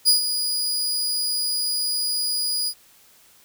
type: tone with ADSR envelope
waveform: sawtooth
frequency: 4907 Hz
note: D#8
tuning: 25 cents flat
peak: -9 dBFS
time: 0.05-2.74 s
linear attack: 33 ms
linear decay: 120 ms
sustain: -10 dB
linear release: 65 ms
effects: white hiss -54 dBFS RMS until 3.44 s